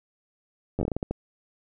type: slowing click train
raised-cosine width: 2 ms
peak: -14 dBFS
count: 10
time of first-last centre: 0.79-1.11 s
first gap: 10 ms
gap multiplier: 1.3
effects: none